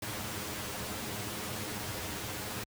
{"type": "noise with comb filter", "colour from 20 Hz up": "pink", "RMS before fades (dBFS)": -38, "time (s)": [0.02, 2.64], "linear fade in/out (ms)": 5, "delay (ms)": 9.6, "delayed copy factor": 0.8, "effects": ["high-pass 60 Hz 12 dB/octave"]}